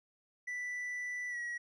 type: tone with pitch glide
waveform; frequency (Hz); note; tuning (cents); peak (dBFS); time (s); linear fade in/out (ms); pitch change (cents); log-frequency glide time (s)
triangle; 1975.5 to 1914.8; B6 to A#6; 0 to +46; -35; 0.47-1.58; 10; -54; 1.29-1.38
effects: resampled to 22050 Hz